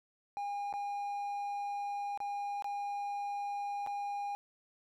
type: tone with dropouts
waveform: triangle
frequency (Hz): 811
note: G#5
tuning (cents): -41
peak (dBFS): -33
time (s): 0.37-4.35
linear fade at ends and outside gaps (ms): 0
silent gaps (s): 0.727-0.738 / 2.175-2.203 / 2.623-2.644 / 3.864-3.872
effects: none